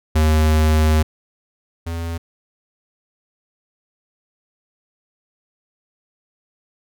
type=tone pair in turn; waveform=square; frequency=77.78 / 83.6 Hz; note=D#2 / E2; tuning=0 / +25 cents; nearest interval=minor second; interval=125 cents; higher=second; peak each=-13 / -24 dBFS; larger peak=first; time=0.15-1.03 / 1.86-2.18 s; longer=first; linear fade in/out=10 ms; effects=none